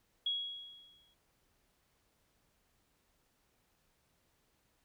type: tone with exponential decay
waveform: sine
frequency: 3322 Hz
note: G#7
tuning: in tune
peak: -30 dBFS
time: 0.26-1.14 s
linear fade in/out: 5 ms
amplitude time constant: 190 ms
effects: pink hiss -75 dBFS RMS until 4.84 s